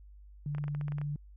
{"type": "tone", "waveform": "sine", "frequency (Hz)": 146.2, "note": "D3", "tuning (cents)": -7, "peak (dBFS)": -32, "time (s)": [0.46, 1.16], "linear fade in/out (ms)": 2}
{"type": "clicks", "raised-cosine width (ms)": 0.5, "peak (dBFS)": -31, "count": 10, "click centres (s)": [0.549, 0.583, 0.64, 0.681, 0.749, 0.812, 0.882, 0.921, 0.984, 1.015]}
{"effects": ["added 50 Hz sine -50 dBFS peak until 1.36 s"]}